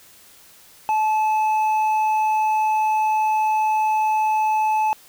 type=tone with hard clipping; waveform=sine; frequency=865 Hz; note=A5; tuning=30 cents flat; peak=-18 dBFS; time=0.89-4.93 s; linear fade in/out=0 ms; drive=4 dB; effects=white hiss -49 dBFS RMS until 5.08 s